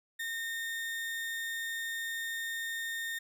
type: tone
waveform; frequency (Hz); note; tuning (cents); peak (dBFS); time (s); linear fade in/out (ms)
35% pulse; 1831; A#6; -32; -33; 0.19-3.19; 10
effects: none